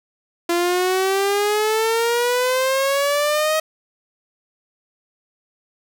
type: exponential sweep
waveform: sawtooth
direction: up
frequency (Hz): 341.5 to 633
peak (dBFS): -13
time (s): 0.49-3.6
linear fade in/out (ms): 5
effects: none